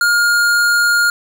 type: tone with hard clipping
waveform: sine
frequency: 1418 Hz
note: F6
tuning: 26 cents sharp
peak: -12 dBFS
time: 0.01-1.1 s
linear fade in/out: 2 ms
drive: 18 dB
effects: none